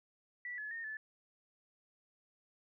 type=tone with pitch steps; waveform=sine; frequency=1958 / 1711 / 1835 / 1738 Hz; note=B6 / A6 / A#6 / A6; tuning=-15 / -49 / -28 / -22 cents; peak=-40 dBFS; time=0.45-0.97 s; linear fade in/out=2 ms; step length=130 ms; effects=none